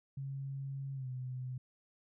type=tone with pitch glide; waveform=sine; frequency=136.7 to 127.55 Hz; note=C#3 to C3; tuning=-24 to -44 cents; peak=-38 dBFS; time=0.17-1.58 s; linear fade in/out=5 ms; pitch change=-120 cents; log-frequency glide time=0.94-1.08 s; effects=none